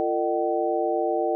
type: tone cluster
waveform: sine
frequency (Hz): 343.7 / 451.9 / 609 / 761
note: F4 / A4 / D#5 / F#5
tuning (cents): -28 / +46 / -37 / +48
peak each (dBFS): -27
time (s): 0-1.35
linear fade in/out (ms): 0
effects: none